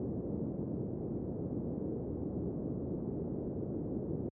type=low-pass noise; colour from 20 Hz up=white; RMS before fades=-37 dBFS; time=0-4.29 s; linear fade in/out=2 ms; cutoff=400 Hz; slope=24 dB/octave; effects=high-pass 80 Hz 12 dB/octave